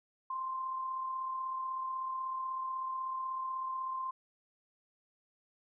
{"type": "tone with amplitude modulation", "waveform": "sine", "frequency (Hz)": 1046.5, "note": "C6", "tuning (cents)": 0, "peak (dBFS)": -33, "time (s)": [0.3, 4.11], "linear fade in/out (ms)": 5, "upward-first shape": "sine", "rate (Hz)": 36.2, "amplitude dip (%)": 35, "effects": []}